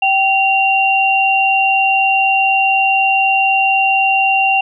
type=tone pair together; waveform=sine; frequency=775.6 / 2764 Hz; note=G5 / F7; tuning=-19 / -19 cents; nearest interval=octave + minor seventh; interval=2200 cents; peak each=-13 dBFS; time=0.02-4.61 s; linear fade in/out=5 ms; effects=none